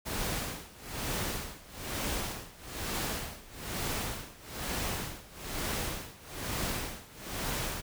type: noise with tremolo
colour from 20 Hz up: pink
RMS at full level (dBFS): -33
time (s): 0.05-7.82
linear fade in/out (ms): 20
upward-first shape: sine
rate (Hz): 1.1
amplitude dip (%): 90
effects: none